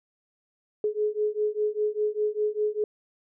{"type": "beating tone pair", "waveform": "sine", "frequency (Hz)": [420.7, 425.7], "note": ["G#4", "G#4"], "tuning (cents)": [22, 43], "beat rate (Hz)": 5, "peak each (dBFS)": -27, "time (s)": [0.84, 2.84], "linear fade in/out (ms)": 2, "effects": []}